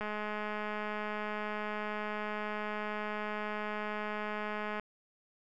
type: click train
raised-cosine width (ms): 0.5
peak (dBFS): -23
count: 1011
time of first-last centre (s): 0.01-4.797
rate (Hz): 211
effects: none